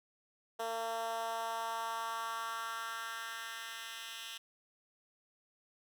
10% pulse tone with high-pass filter sweep, 227.5 Hz, A#3, 42 cents flat, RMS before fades -40 dBFS, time 0.59-4.38 s, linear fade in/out 10 ms, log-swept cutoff 550 to 2600 Hz, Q 2.3, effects none

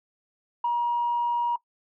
sine tone, 953 Hz, A#5, 38 cents sharp, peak -21 dBFS, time 0.64-1.56 s, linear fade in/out 5 ms, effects noise-tail reverb RT60 0.1 s tail -20 dB re dry + tanh soft clip ceiling -18 dBFS

